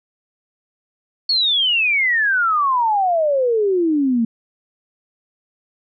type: exponential sweep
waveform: sine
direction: down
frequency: 4435 to 222.3 Hz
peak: -14 dBFS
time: 1.29-4.25 s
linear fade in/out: 5 ms
effects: none